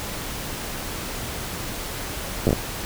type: slowing click train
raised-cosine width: 2 ms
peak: -6 dBFS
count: 5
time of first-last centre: 2.47-2.53 s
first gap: 9 ms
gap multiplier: 1.35
effects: pink hiss -31 dBFS RMS until 2.85 s